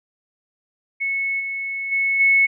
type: tone with level steps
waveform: sine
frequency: 2200 Hz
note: C#7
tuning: 14 cents flat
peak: -20 / -24 / -17 / -12 dBFS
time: 1-2.47 s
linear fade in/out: 20 ms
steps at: 1.39 / 1.91 / 2.19 s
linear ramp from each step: 20 ms
effects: none